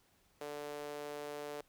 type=tone with high-pass filter; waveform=sawtooth; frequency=146.9 Hz; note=D3; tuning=1 cent sharp; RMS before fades=-44 dBFS; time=0.41-1.61 s; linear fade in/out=0 ms; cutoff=480 Hz; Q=2.7; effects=pink hiss -71 dBFS RMS until 1.68 s